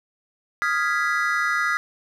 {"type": "chord", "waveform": "triangle", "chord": "F half-diminished seventh", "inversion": "third", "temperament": "equal", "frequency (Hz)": [1244.5, 1396.9, 1661.2, 1975.5], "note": ["Eb6", "F6", "Ab6", "Cb7"], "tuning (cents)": [0, 0, 0, 0], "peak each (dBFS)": -24, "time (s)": [0.62, 1.77], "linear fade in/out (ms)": 0, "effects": []}